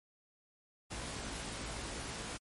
pink noise with comb filter, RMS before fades -42 dBFS, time 0.9-2.38 s, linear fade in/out 20 ms, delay 18 ms, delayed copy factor +0.7, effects MP3 48 kbps

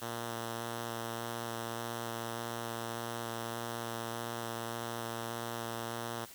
5% pulse tone with vibrato, 116.2 Hz, A#2, 5 cents flat, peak -26 dBFS, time 0.01-6.26 s, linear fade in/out 20 ms, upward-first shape square, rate 1.7 Hz, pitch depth 10 cents each way, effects white hiss -52 dBFS RMS until 6.34 s

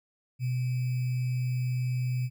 sine tone with sample-and-hold, 125.8 Hz, B2, 32 cents sharp, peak -26 dBFS, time 0.39-2.3 s, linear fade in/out 50 ms, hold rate 2450 Hz, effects none

